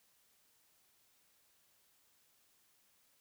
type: silence
effects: white hiss -72 dBFS RMS until 3.2 s